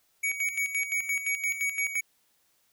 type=tone with tremolo; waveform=square; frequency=2251 Hz; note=C#7; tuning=26 cents sharp; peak=-26 dBFS; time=0.23-2.01 s; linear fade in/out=10 ms; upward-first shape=square; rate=5.8 Hz; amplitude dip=65%; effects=white hiss -69 dBFS RMS until 2.72 s